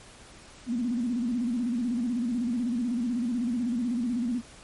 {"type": "tone with vibrato", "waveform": "sine", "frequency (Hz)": 240, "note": "B3", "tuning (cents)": -49, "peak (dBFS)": -25, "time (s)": [0.66, 4.42], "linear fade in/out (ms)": 50, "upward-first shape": "square", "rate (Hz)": 16, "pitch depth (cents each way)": 88, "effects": ["pink hiss -50 dBFS RMS until 4.63 s", "MP3 48 kbps"]}